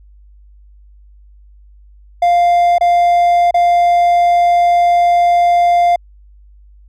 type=tone with dropouts; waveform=triangle; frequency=698.5 Hz; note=F5; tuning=in tune; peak=-6 dBFS; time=2.22-5.96 s; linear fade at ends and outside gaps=5 ms; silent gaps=2.783-2.809 / 3.51-3.542 s; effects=added 50 Hz sine -40 dBFS peak until 6.88 s